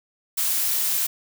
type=noise; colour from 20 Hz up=blue; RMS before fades=-23 dBFS; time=0.37-1.07 s; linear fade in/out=10 ms; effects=none